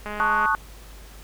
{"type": "click train", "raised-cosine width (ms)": 0.5, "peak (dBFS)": -18, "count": 84, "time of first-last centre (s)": [0.06, 0.457], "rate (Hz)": 209}
{"type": "chord", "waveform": "sine", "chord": "D# half-diminished seventh", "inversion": "second", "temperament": "equal", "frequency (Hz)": [880, 1108.7, 1244.5, 1480], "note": ["A5", "C#6", "D#6", "F#6"], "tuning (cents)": [0, 0, 0, 0], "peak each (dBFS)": [-25, -23, -27, -23], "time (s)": [0.2, 0.55], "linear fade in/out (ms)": 0}
{"effects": ["added 50 Hz sine -42 dBFS peak until 1.23 s", "pink hiss -48 dBFS RMS until 1.23 s"]}